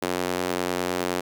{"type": "tone with high-pass filter", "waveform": "sawtooth", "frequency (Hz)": 89.8, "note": "F2", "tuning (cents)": 49, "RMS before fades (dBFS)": -27, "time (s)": [0.02, 1.21], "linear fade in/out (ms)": 10, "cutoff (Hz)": 350, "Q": 1.1, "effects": []}